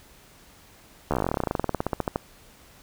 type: slowing click train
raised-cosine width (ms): 1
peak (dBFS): -10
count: 29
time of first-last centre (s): 1.11-2.159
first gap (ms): 13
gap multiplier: 1.07
effects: pink hiss -53 dBFS RMS until 2.82 s